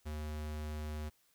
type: tone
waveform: square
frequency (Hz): 76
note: D#2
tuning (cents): -40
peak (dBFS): -39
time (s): 0.05-1.1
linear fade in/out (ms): 20
effects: white hiss -72 dBFS RMS until 1.34 s